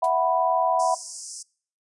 sine chord, E suspended second, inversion none, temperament equal, 659.3 / 740 / 987.8 Hz, E5 / F#5 / B5, 0 / 0 / 0 cents, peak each -23 dBFS, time 0.02-0.95 s, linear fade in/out 10 ms
blue noise with exponential decay, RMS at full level -35 dBFS, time 0.04-0.12 s, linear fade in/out 1 ms, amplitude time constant 17 ms
pink band-pass noise, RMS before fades -38 dBFS, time 0.79-1.43 s, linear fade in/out 10 ms, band 5000 to 9900 Hz, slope 96 dB/octave
effects noise-tail reverb RT60 0.5 s tail -25 dB re dry + resampled to 24000 Hz

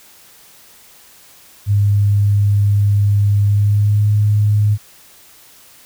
sine tone with pitch glide, 101.8 to 104.48 Hz, G#2 to G#2, -34 to +11 cents, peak -10 dBFS, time 1.66-4.78 s, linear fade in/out 50 ms, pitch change +45 cents, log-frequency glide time 3.44-4.08 s, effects white hiss -45 dBFS RMS until 5.85 s

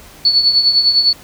sine tone with tremolo, 4435 Hz, C#8, in tune, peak -6 dBFS, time 0.25-1.13 s, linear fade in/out 2 ms, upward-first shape triangle, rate 9.9 Hz, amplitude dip 70%, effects pink hiss -40 dBFS RMS until 1.23 s

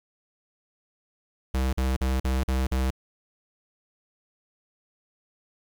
square tone bursts, 65.1 Hz, C2, 8 cents flat, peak -23 dBFS, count 6, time 1.54-2.905 s, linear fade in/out 5 ms, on 190 ms, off 45 ms, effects 9-bit

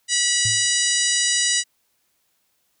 harmonic tone, 973 Hz, B5, 26 cents flat, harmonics 2 / 3 / 4 / 5 / 6 / 7 / 8 / 9, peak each -26 / -26 / -26 / -26 / -26 / -26 / -26 / -26 dBFS, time 0.08-1.64 s, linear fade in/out 50 ms
sine tone with exponential decay, 110 Hz, A2, in tune, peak -23 dBFS, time 0.45-0.75 s, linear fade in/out 5 ms, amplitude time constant 64 ms
effects white hiss -68 dBFS RMS until 2.8 s

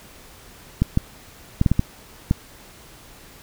clicks, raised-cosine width 5 ms, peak -4 dBFS, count 7, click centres 0.82 / 0.974 / 1.614 / 1.662 / 1.716 / 1.794 / 2.311 s, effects pink hiss -46 dBFS RMS until 3.42 s

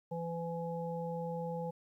harmonic tone, 168 Hz, E3, 33 cents sharp, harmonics 1 / 3 / 5, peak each -39 / -39 / -43 dBFS, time 0.11-1.71 s, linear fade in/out 10 ms, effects 12-bit

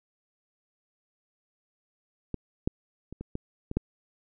clicks, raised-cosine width 3 ms, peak -18 / -12 / -27 / -24 / -19 / -21 / -12 dBFS, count 7, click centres 2.343 / 2.675 / 3.126 / 3.21 / 3.354 / 3.714 / 3.77 s, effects none

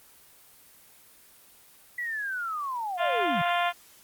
sine linear sweep, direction down, 1975.5 to 141 Hz, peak -29 dBFS, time 1.98-3.42 s, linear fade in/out 5 ms
harmonic tone, 349.2 Hz, F4, in tune, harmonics 2 / 3 / 4 / 5 / 6 / 7 / 8 / 9 / 10, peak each -26 / -30 / -32 / -34 / -36 / -37 / -38 / -39 / -40 dBFS, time 2.97-3.73 s, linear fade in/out 50 ms
effects white hiss -55 dBFS RMS until 4.03 s + Opus 24 kbps

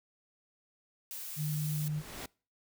blue noise, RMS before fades -42 dBFS, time 1.11-1.88 s, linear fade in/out 0 ms
pink noise with exponential growth, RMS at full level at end -40 dBFS, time 1.24-2.26 s, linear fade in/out 5 ms, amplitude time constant 220 ms
sine tone, 151.5 Hz, D#3, 46 cents flat, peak -31 dBFS, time 1.36-2.03 s, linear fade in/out 50 ms
effects noise-tail reverb RT60 0.4 s tail -26 dB re dry

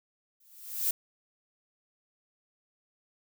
violet noise with exponential growth, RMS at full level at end -25 dBFS, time 0.4-0.91 s, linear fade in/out 5 ms, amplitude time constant 110 ms, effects none

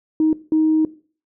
sine tone bursts at uneven times, 314 Hz, D#4, 16 cents sharp, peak -12 dBFS, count 2, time 0.2-0.33 / 0.52-0.85 s, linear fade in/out 2 ms, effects noise-tail reverb RT60 0.4 s tail -18 dB re dry + tanh soft clip ceiling -8 dBFS

